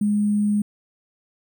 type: tone with sample-and-hold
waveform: sine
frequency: 207.7 Hz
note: G#3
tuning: in tune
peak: -17 dBFS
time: 0.01-0.62 s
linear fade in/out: 5 ms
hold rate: 8820 Hz
effects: none